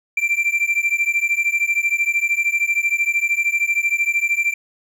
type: beating tone pair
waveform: triangle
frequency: 2349 / 2362 Hz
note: D7 / D7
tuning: 0 / +9 cents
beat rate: 13 Hz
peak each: -18 dBFS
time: 0.17-4.54 s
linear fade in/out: 5 ms
effects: none